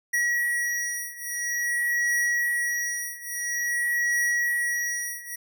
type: beating tone pair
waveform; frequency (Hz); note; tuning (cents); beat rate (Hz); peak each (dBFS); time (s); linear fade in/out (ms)
square; 1917 / 1917.49; A#6 / A#6; +48 / +48; 0.49; -29 / -27; 0.13-5.36; 10
effects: none